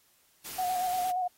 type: noise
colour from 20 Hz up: white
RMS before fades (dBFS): -41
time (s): 0.44-1.12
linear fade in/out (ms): 20
type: tone with vibrato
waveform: sine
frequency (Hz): 731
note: F#5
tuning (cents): -21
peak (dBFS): -27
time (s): 0.58-1.28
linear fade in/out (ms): 10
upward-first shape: square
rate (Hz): 8.6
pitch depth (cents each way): 28
effects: white hiss -66 dBFS RMS until 1.37 s + AAC 48 kbps